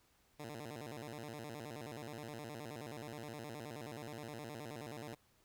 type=tone with vibrato; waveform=10% pulse; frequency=130.81 Hz; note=C3; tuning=in tune; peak=-37 dBFS; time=0.39-5.15 s; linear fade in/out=10 ms; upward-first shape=square; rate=9.5 Hz; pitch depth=230 cents each way; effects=pink hiss -72 dBFS RMS until 5.44 s